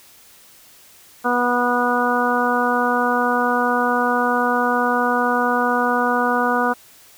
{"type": "harmonic tone", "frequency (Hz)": 244.5, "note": "B3", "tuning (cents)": -17, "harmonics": [1, 2, 3, 4, 5, 6], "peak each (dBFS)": [-23, -23, -23, -23, -23, -23], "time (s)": [1.24, 6.74], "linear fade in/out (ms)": 20, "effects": ["white hiss -48 dBFS RMS until 7.17 s"]}